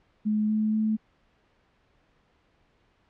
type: tone with pitch steps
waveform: sine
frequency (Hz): 213 / 215.5 / 217.2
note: G#3 / A3 / A3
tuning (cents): +44 / -36 / -22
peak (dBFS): -22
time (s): 0.25-0.97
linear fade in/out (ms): 20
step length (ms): 240
effects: pink hiss -66 dBFS RMS until 3.09 s + low-pass 3000 Hz 12 dB/octave